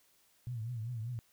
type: tone with vibrato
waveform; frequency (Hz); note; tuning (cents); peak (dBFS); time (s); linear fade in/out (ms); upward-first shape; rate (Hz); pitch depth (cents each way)
sine; 116.54; A#2; 0; -36; 0.47-1.19; 0; triangle; 5.1; 150
effects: white hiss -69 dBFS RMS until 1.32 s